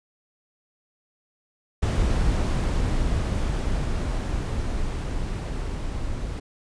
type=noise with level ramp; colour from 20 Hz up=brown; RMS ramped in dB=-21 to -30 dBFS; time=1.82-6.4 s; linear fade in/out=10 ms; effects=resampled to 22050 Hz